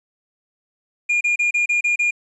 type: tone bursts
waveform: triangle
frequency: 2421 Hz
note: D#7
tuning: 48 cents flat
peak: -14 dBFS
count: 7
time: 1.09-2.11 s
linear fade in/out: 10 ms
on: 120 ms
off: 30 ms
effects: resampled to 24000 Hz + 9-bit